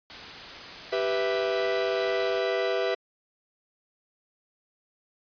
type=noise; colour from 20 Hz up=white; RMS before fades=-40 dBFS; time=0.1-2.39 s; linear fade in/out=0 ms
type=chord; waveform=45% pulse; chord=E minor; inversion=first; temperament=equal; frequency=392 / 493.9 / 659.3 Hz; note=G4 / B4 / E5; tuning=0 / 0 / 0 cents; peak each=-29 dBFS; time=0.92-2.95 s; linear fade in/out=10 ms
effects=resampled to 11025 Hz